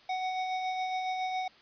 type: tone with tremolo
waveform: square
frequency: 745 Hz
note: F#5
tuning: 12 cents sharp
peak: -30 dBFS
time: 0.09-1.48 s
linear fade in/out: 5 ms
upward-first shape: sine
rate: 7.2 Hz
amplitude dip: 30%
effects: white hiss -58 dBFS RMS until 1.61 s + resampled to 11025 Hz